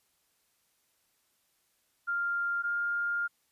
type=tone pair in turn; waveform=sine; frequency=1396.9 / 1406.6 Hz; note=F6 / F6; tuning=0 / +12 cents; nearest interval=unison; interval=12 cents; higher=second; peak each=-28 dBFS; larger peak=neither; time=2.07-2.63 / 2.63-3.28 s; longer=second; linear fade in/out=20 ms; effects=white hiss -73 dBFS RMS until 3.51 s + resampled to 32000 Hz